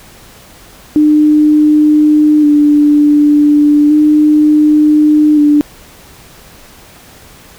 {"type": "tone with vibrato", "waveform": "sine", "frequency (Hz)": 298.4, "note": "D4", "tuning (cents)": 28, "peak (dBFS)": -4, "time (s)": [0.96, 5.61], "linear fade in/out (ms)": 0, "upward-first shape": "square", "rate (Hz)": 0.34, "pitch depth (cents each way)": 21, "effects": ["pink hiss -38 dBFS RMS until 7.58 s"]}